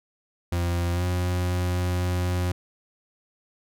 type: tone with pitch glide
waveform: 40% pulse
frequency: 86.8 to 89.6 Hz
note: F2 to F2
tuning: -10 to +45 cents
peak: -22 dBFS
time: 0.52-2.52 s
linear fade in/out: 5 ms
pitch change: +55 cents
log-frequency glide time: 0.93-1.03 s
effects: none